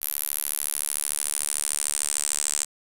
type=tone with band-pass filter sweep; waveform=sawtooth; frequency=73.42 Hz; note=D2; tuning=in tune; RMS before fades=-28 dBFS; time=0.01-2.65 s; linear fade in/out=20 ms; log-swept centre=12000 to 8000 Hz; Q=5.6; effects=none